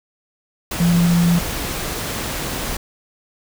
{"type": "tone in noise", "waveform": "sine", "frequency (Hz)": 171.9, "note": "F3", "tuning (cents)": -27, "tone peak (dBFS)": -12, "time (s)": [0.8, 1.39], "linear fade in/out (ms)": 5, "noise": "pink", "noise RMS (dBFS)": -25, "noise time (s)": [0.71, 2.77], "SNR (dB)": 10, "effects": []}